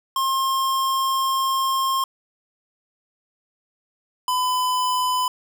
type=tone pair in turn; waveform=square; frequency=1067 / 1005.8 Hz; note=C6 / B5; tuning=+34 / +31 cents; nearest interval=minor second; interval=103 cents; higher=first; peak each=-20 dBFS; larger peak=neither; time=0.16-2.04 / 4.28-5.28 s; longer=first; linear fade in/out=2 ms; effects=none